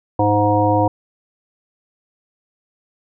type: harmonic tone with a mistuned harmonic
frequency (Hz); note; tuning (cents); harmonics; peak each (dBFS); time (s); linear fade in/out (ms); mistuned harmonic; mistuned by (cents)
103.83; G#2; 0; 1 / 3 / 5 / 7 / 9; -19 / -19 / -19 / -19 / -19; 0.19-0.88; 5; 9; +15
effects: none